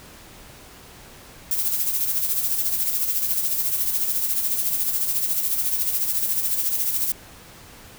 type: noise with tremolo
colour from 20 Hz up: violet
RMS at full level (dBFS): -21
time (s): 1.51-7.12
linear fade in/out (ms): 2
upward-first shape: sine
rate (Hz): 14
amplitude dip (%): 50
effects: pink hiss -45 dBFS RMS until 7.98 s